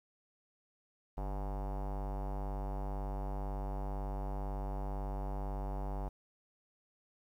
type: tone with low-pass filter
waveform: square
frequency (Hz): 49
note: G1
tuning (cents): 0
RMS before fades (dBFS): -38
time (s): 1.17-6.09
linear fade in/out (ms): 10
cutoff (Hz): 830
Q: 3.5
effects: 11-bit